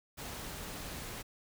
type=noise; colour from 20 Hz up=pink; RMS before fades=-43 dBFS; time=0.17-1.23 s; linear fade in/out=20 ms; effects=none